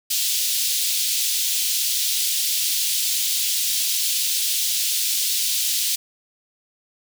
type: high-pass noise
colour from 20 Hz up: pink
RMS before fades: -22 dBFS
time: 0.1-5.96 s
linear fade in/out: 10 ms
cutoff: 3300 Hz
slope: 24 dB/octave
effects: none